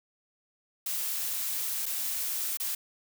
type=noise with dropouts; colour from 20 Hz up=blue; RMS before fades=-32 dBFS; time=0.86-2.75 s; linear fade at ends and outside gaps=5 ms; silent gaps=1.858-1.862 / 2.572-2.599 s; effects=none